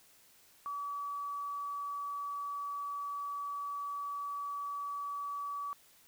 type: tone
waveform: sine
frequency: 1144 Hz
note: D6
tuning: 46 cents flat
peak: -36 dBFS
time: 0.66-5.73 s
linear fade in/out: 0 ms
effects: white hiss -63 dBFS RMS until 6.07 s